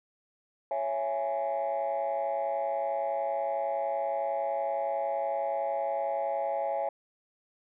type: chord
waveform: sine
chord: C# minor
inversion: none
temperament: just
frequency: 554.4 / 665.2 / 831.5 Hz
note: C#5 / E5 / G#5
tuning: 0 / +16 / +2 cents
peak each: -31 dBFS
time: 0.71-6.89 s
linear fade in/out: 2 ms
effects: tanh soft clip ceiling -23 dBFS